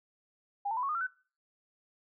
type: tone with pitch steps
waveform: sine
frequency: 809 / 897.6 / 996 / 1105.1 / 1226.2 / 1360.6 / 1509.6 Hz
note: G#5 / A5 / B5 / C#6 / D#6 / F6 / F#6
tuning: -46 / +34 / +14 / -6 / -26 / -46 / +34 cents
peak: -30 dBFS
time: 0.65-1.07 s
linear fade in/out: 10 ms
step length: 60 ms
effects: noise-tail reverb RT60 0.4 s tail -22 dB re dry